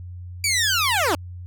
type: linear sweep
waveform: 15% pulse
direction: down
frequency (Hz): 2349 to 269.2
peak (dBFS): -12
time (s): 0.44-1.15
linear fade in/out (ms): 2
effects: added 89 Hz sine -33 dBFS peak until 1.46 s